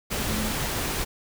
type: tone in noise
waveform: sine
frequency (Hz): 214.9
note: A3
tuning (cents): -41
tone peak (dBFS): -29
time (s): 0.28-0.52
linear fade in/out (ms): 20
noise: pink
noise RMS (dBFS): -28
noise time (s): 0.1-1.05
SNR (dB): -4
effects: none